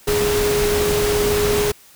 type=tone in noise; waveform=sine; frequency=415.3 Hz; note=G#4; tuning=in tune; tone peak=-17 dBFS; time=0.07-1.72 s; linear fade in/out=10 ms; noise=pink; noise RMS=-22 dBFS; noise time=0.07-1.72 s; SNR=+2 dB; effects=white hiss -48 dBFS RMS until 1.95 s